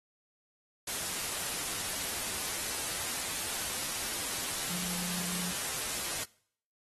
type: tone in noise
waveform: sine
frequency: 177.9 Hz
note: F3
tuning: 32 cents sharp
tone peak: -40 dBFS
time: 4.7-5.52 s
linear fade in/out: 5 ms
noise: white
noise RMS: -35 dBFS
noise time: 0.87-6.24 s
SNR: -8 dB
effects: noise-tail reverb RT60 0.6 s tail -23 dB re dry + AAC 32 kbps